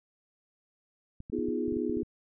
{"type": "clicks", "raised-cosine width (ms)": 5, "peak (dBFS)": -30, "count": 10, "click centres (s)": [1.204, 1.299, 1.388, 1.486, 1.68, 1.724, 1.767, 1.897, 1.97, 2.031]}
{"type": "chord", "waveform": "sine", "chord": "F half-diminished seventh", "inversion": "second", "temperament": "equal", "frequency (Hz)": [246.9, 311.1, 349.2, 415.3], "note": ["Cb4", "Eb4", "F4", "Ab4"], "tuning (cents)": [0, 0, 0, 0], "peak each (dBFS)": [-33, -34, -34, -34], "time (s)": [1.32, 2.03], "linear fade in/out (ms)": 10}
{"effects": []}